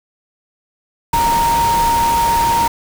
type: tone in noise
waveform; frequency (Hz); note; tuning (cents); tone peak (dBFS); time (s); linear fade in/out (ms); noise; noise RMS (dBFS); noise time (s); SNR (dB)
sine; 930; A#5; -4; -12; 1.13-2.68; 5; pink; -22; 1.13-2.68; +7
effects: none